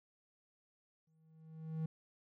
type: tone with exponential growth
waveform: triangle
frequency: 159.3 Hz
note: D#3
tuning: 41 cents sharp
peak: -32 dBFS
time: 1.07-1.86 s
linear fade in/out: 5 ms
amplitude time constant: 170 ms
effects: none

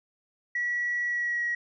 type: tone with pitch glide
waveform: sine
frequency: 1934 to 1908.5 Hz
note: B6 to A#6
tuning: -37 to +40 cents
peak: -25 dBFS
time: 0.55-1.55 s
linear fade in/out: 5 ms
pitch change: -23 cents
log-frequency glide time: 1.07-1.44 s
effects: tanh soft clip ceiling -21 dBFS

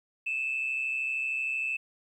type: tone pair together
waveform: sine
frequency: 2504 / 2637 Hz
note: D#7 / E7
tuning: +10 / 0 cents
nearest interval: minor second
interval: 90 cents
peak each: -35 / -28 dBFS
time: 0.26-1.77 s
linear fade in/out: 10 ms
effects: tanh soft clip ceiling -23 dBFS + 11-bit

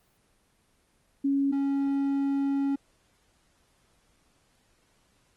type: tone pair in turn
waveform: sine / triangle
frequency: 277.2 / 277.2 Hz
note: C#4 / C#4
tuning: 0 / 0 cents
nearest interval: unison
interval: 0 cents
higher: neither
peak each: -22 dBFS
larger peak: neither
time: 1.24-1.52 / 1.52-2.76 s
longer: second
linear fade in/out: 10 ms
effects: pink hiss -67 dBFS RMS until 5.36 s + Opus 24 kbps

